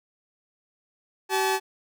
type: tone pair together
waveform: sawtooth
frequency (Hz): 382.7 / 863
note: G4 / A5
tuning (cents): -42 / -34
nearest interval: octave + major second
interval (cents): 1408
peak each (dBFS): -21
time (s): 1.29-1.6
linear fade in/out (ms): 50
effects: none